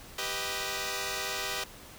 5% pulse chord, G augmented, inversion none, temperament equal with one note detuned, 392 / 493.9 / 627.3 Hz, G4 / B4 / D#5, 0 / 0 / +14 cents, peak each -25 dBFS, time 0.18-1.64 s, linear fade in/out 5 ms, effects pink hiss -49 dBFS RMS until 1.98 s

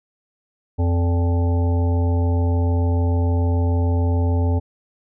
harmonic tone with a mistuned harmonic, 86.8 Hz, F2, 10 cents flat, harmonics 1 / 3 / 5 / 7 / 9 / 10, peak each -16 / -26 / -30 / -33 / -35 / -36 dBFS, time 0.78-4.6 s, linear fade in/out 20 ms, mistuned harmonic 7, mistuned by -78 cents, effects none

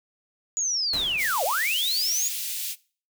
sine linear two-way sweep, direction down then up, 6910 to 493.9 to 6910 Hz, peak -23 dBFS, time 0.57-2.28 s, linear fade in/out 0 ms, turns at 1.44 s
pink noise with exponential decay, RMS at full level -33 dBFS, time 0.93-1.76 s, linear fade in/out 5 ms, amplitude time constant 180 ms
white high-pass noise, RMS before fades -31 dBFS, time 1.17-2.76 s, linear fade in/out 50 ms, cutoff 2500 Hz, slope 24 dB/octave
effects noise-tail reverb RT60 0.4 s tail -21 dB re dry

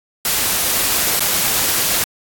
white noise with dropouts, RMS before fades -17 dBFS, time 0.25-2.04 s, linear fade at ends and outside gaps 1 ms, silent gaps 1.195-1.205 s, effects AAC 64 kbps

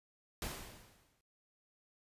pink noise with exponential decay, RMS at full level -39 dBFS, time 0.42-1.21 s, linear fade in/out 1 ms, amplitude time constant 170 ms, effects noise-tail reverb RT60 0.4 s tail -24 dB re dry + resampled to 32000 Hz

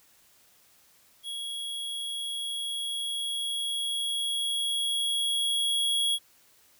square tone with level ramp, 3322 Hz, G#7, in tune, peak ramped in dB -34 to -24 dBFS, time 1.23-6.19 s, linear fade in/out 50 ms, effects white hiss -61 dBFS RMS until 6.79 s

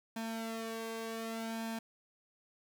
sawtooth tone with flanger, 225.6 Hz, A3, 44 cents sharp, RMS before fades -40 dBFS, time 0.16-1.79 s, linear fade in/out 5 ms, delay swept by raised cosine 1.2 to 1.89 ms, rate 0.66 Hz, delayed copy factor +0.7, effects 11-bit

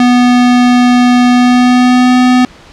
square tone with pitch glide, 246.2 to 250.9 Hz, B3 to B3, -5 to +28 cents, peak -5 dBFS, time 0-2.45 s, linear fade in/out 2 ms, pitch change +33 cents, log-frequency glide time 1.32-2.17 s, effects pink hiss -37 dBFS RMS until 2.72 s + low-pass 5000 Hz 12 dB/octave

